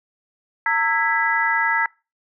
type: harmonic tone with a mistuned harmonic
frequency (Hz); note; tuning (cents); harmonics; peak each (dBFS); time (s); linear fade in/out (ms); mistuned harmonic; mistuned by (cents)
329.9; E4; +1; 3 / 4 / 5 / 6; -22 / -25 / -22 / -22; 0.66-1.86; 2; 3; -140
effects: noise-tail reverb RT60 0.3 s tail -25 dB re dry